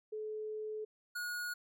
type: tone pair in turn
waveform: sine / square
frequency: 430.2 / 1447 Hz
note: A4 / F#6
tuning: -39 / -39 cents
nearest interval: octave + major sixth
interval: 2100 cents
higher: second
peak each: -38 / -38 dBFS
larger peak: neither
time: 0.12-0.85 / 1.15-1.54 s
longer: first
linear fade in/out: 10 ms
effects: none